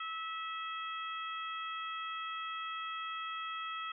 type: harmonic tone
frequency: 651 Hz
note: E5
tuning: 22 cents flat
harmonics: 2 / 3 / 4 / 5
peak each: -39 / -47 / -47 / -46 dBFS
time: 0-3.92 s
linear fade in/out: 5 ms
effects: none